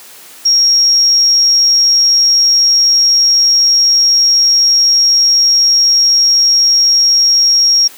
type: tone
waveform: sine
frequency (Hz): 5588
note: F8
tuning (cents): 0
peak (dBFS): -6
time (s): 0.45-7.88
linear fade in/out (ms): 10
effects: white hiss -36 dBFS RMS until 7.97 s + high-pass 200 Hz 12 dB/octave